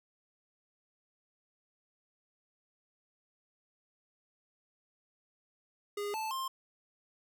square tone with pitch steps, 409.9 / 877 / 1056 Hz, G#4 / A5 / C6, -23 / -6 / +16 cents, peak -35 dBFS, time 5.97-6.48 s, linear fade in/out 5 ms, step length 170 ms, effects none

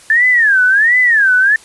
sine tone with vibrato, 1731 Hz, A6, 29 cents flat, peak -7 dBFS, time 0.1-1.56 s, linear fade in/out 2 ms, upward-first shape sine, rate 1.4 Hz, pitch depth 260 cents each way, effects white hiss -41 dBFS RMS until 1.64 s + resampled to 24000 Hz

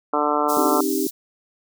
harmonic tone, 148.2 Hz, D3, 16 cents sharp, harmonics 2 / 3 / 4 / 5 / 6 / 7 / 8 / 9, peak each -26 / -26 / -26 / -26 / -26 / -26 / -26 / -26 dBFS, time 0.13-0.81 s, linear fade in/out 5 ms
white high-pass noise, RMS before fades -30 dBFS, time 0.48-1.11 s, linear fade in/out 20 ms, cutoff 4600 Hz, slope 24 dB/octave
sine chord, C minor, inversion none, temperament equal with one note detuned, 267 / 311.1 / 392 Hz, C4 / Eb4 / G4, +35 / 0 / 0 cents, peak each -25 / -24 / -24 dBFS, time 0.57-1.07 s, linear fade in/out 2 ms
effects none

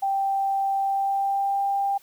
sine tone with pitch glide, 784 to 794 Hz, G5 to G5, 0 to +22 cents, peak -21 dBFS, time 0.02-1.98 s, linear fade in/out 10 ms, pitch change +22 cents, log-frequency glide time 0.82-1.63 s, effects white hiss -56 dBFS RMS until 2.02 s

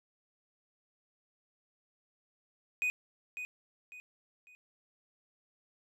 triangle tone with echo, 2489 Hz, D#7, in tune, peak -27 dBFS, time 2.82-2.9 s, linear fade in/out 0 ms, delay 550 ms, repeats 3, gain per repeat -9 dB, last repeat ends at 4.55 s, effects none

